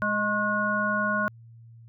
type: harmonic tone with a mistuned harmonic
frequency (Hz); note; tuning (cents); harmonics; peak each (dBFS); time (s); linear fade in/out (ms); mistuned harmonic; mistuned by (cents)
207.7; G#3; 0; 1 / 3 / 5 / 7; -30 / -31 / -29 / -26; 0.02-1.28; 0; 5; +65
effects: added 115 Hz sine -46 dBFS peak until 1.88 s